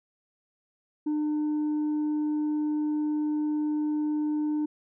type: tone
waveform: sine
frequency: 301.5 Hz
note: D4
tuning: 46 cents sharp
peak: -22 dBFS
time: 1.06-4.66 s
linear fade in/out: 10 ms
effects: tanh soft clip ceiling -24 dBFS